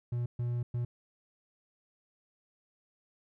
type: tone bursts at uneven times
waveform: triangle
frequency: 120.6 Hz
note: B2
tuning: 41 cents flat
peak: -28 dBFS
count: 3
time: 0.12-0.26 / 0.39-0.63 / 0.74-0.85 s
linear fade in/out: 5 ms
effects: none